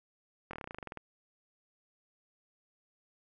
slowing click train, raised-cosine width 0.5 ms, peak -26 dBFS, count 14, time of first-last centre 0.51-0.973 s, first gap 23 ms, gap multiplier 1.07, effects none

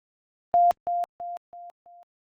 sine tone with echo, 698.5 Hz, F5, in tune, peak -15 dBFS, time 0.54-0.71 s, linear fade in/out 0 ms, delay 330 ms, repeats 4, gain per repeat -8 dB, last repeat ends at 2.03 s, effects Opus 24 kbps

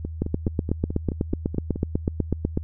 two click trains, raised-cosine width 3 ms, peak -9 / -16 dBFS, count 20 / 9, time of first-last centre 0.22-2.574 / 0.05-1.759 s, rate 8.07 / 4.68 Hz, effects added 80 Hz sine -31 dBFS peak until 2.63 s

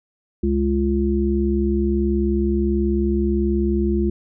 harmonic tone, 69.3 Hz, C#2, in tune, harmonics 1 / 3 / 5, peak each -21 / -21 / -21 dBFS, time 0.43-4.1 s, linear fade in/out 5 ms, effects none

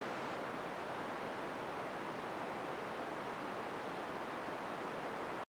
white low-pass noise, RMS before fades -41 dBFS, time 0.01-5.44 s, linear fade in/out 5 ms, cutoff 1100 Hz, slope 12 dB/octave, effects high-pass 200 Hz 12 dB/octave + Opus 48 kbps

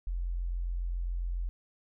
sine tone, 43.65 Hz, F1, in tune, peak -30 dBFS, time 0.07-1.49 s, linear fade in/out 0 ms, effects none

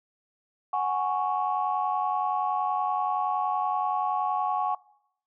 sine chord, F# suspended second, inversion none, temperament equal, 740 / 830.6 / 1108.7 Hz, F#5 / G#5 / C#6, 0 / 0 / 0 cents, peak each -28 dBFS, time 0.73-4.75 s, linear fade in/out 5 ms, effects noise-tail reverb RT60 0.8 s tail -23 dB re dry + tanh soft clip ceiling -15 dBFS

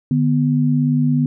sine tone pair together, 149.5 / 246.9 Hz, D3 / B3, +31 / 0 cents, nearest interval major sixth, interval 869 cents, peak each -16 dBFS, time 0.11-1.26 s, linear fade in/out 2 ms, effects none

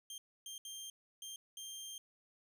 20% pulse tone bursts at uneven times, 3179 Hz, G7, 24 cents sharp, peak -40 dBFS, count 5, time 0.1-0.18 / 0.46-0.58 / 0.65-0.9 / 1.22-1.36 / 1.57-1.98 s, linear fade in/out 2 ms, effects none

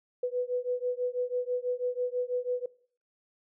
sine beating tone pair, 492.7 / 498.8 Hz, B4 / B4, -4 / +17 cents, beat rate 6.1 Hz, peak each -31 / -31 dBFS, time 0.23-2.66 s, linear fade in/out 5 ms, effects noise-tail reverb RT60 0.5 s tail -21 dB re dry

